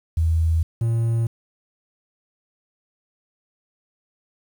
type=tone pair in turn; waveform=sine / triangle; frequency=81.4 / 115.12 Hz; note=E2 / A#2; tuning=-21 / -21 cents; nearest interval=tritone; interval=600 cents; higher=second; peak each=-16 / -16 dBFS; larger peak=neither; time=0.17-0.63 / 0.81-1.27 s; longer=neither; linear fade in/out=5 ms; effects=8-bit